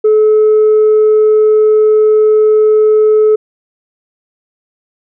sine tone, 430 Hz, A4, 40 cents flat, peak -3 dBFS, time 0.04-3.36 s, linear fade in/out 10 ms, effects tanh soft clip ceiling -3 dBFS

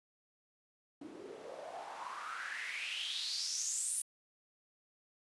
white noise with band-pass filter sweep, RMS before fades -41 dBFS, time 1.01-4.02 s, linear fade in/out 5 ms, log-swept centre 290 to 10000 Hz, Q 6.2, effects resampled to 24000 Hz

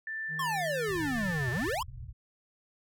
sine tone with tremolo, 1771 Hz, A6, 11 cents sharp, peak -33 dBFS, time 0.07-1.75 s, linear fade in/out 2 ms, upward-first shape sine, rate 0.96 Hz, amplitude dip 30%
triangle tone, 156.9 Hz, D#3, 15 cents sharp, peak -38 dBFS, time 0.28-1.38 s, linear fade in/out 50 ms
square exponential two-way sweep, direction down then up, 1119 to 116.8 to 1119 Hz, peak -31 dBFS, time 0.39-1.83 s, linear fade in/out 5 ms, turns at 1.51 s
white low-pass noise, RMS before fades -43 dBFS, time 0.88-2.13 s, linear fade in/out 10 ms, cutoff 130 Hz, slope 96 dB/octave
effects none

